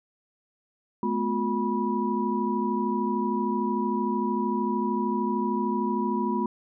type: tone cluster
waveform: sine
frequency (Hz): 214 / 247.2 / 358.5 / 976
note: A3 / B3 / F4 / B5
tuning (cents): -48 / +2 / +45 / -21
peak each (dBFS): -28 / -30 / -30 / -29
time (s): 1.03-6.46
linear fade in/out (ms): 2
effects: none